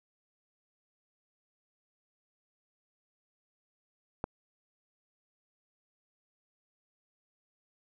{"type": "click", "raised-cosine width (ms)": 1, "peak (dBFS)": -18, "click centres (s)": 4.241, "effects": []}